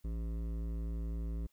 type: tone with hard clipping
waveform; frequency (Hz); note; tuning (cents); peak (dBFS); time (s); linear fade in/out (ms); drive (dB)
sine; 56; A1; +31; -37; 0.04-1.47; 10; 13
effects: white hiss -75 dBFS RMS until 1.52 s